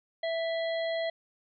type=harmonic tone with a mistuned harmonic; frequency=659.3 Hz; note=E5; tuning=in tune; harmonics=1 / 3 / 5 / 6; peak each=-29 / -38 / -42 / -45 dBFS; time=0.23-1.1 s; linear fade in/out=5 ms; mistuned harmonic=6; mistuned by=+73 cents; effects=none